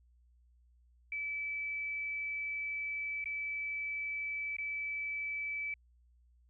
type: tone with dropouts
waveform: sine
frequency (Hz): 2306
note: D7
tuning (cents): -32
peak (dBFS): -35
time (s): 1.12-5.74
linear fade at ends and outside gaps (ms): 2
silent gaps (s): 3.242-3.257 / 4.567-4.584
effects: added 60 Hz sine -63 dBFS peak until 6.49 s